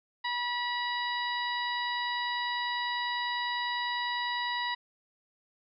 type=harmonic tone; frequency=970 Hz; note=B5; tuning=31 cents flat; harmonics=1 / 2 / 3 / 4 / 5; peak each=-33 / -34 / -42 / -37 / -44 dBFS; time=0.24-4.75 s; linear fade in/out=10 ms; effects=none